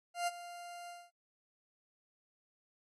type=tone with ADSR envelope; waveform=40% pulse; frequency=698.5 Hz; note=F5; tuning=in tune; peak=-30 dBFS; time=0.14-1.11 s; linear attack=130 ms; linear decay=29 ms; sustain=-15 dB; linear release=210 ms; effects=AAC 32 kbps